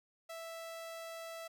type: tone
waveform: sawtooth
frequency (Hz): 659.3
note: E5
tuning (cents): 0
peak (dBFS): -40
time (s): 0.29-1.48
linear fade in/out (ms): 10
effects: none